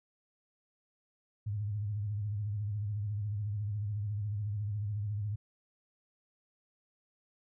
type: tone with vibrato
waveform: sine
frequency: 103.83 Hz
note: G#2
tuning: in tune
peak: -32 dBFS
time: 1.46-5.36 s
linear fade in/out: 10 ms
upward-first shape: sine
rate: 14 Hz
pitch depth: 79 cents each way
effects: none